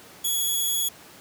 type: tone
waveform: 5% pulse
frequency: 3363 Hz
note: G#7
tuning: 21 cents sharp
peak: -15 dBFS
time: 0.24-0.89 s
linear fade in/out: 10 ms
effects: pink hiss -47 dBFS RMS until 1.2 s + high-pass 150 Hz 12 dB/octave